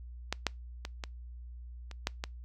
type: clicks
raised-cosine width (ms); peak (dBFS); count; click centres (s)
0.2; -13 / -10 / -20 / -20 / -28 / -12 / -17; 7; 0.326 / 0.467 / 0.851 / 1.038 / 1.913 / 2.071 / 2.239
effects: noise-tail reverb RT60 0.2 s tail -26 dB re dry + added 60 Hz sine -43 dBFS peak until 2.44 s